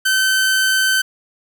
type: tone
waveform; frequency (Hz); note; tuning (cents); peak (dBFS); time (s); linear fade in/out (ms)
sawtooth; 1536; G6; -36; -10; 0.05-1.02; 10
effects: none